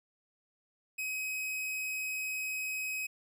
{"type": "tone", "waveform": "45% pulse", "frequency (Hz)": 2534, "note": "D#7", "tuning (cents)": 31, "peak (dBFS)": -34, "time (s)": [0.98, 3.07], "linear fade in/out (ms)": 10, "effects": []}